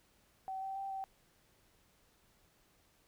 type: tone with pitch steps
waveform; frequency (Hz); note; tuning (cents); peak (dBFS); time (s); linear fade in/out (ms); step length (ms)
sine; 764 / 773 / 782 / 772; G5 / G5 / G5 / G5; -45 / -24 / -4 / -27; -38; 0.48-1.04; 0; 140
effects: pink hiss -70 dBFS RMS until 3.07 s